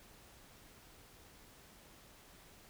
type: silence
effects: pink hiss -60 dBFS RMS until 2.69 s